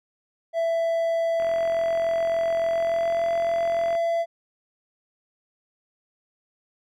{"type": "tone with pitch glide", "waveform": "triangle", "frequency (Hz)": [664, 672.5], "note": ["E5", "E5"], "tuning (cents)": [12, 34], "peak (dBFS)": -19, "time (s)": [0.53, 4.26], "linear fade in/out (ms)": 50, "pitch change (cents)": 22, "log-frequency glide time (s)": [2.65, 3.26]}
{"type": "click train", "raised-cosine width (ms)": 0.5, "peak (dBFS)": -23, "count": 112, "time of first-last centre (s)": [1.4, 3.952], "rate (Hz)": 43.5}
{"effects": []}